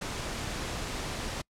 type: noise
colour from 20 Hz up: pink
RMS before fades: -35 dBFS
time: 0.01-1.42 s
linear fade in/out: 10 ms
effects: noise-tail reverb RT60 0.1 s tail -26 dB re dry + low-pass 8000 Hz 12 dB/octave